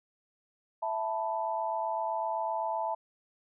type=chord; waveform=sine; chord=E suspended fourth; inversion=none; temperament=equal; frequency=659.3 / 880 / 987.8 Hz; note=E5 / A5 / B5; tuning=0 / 0 / 0 cents; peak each=-34 / -32 / -37 dBFS; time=0.82-2.95 s; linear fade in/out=10 ms; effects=none